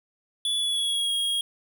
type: tone with pitch glide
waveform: square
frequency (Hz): 3430 to 3279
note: A7 to G#7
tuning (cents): -45 to -23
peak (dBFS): -24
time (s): 0.45-1.41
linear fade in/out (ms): 2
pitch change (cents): -78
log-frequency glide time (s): 0.58-1.13
effects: none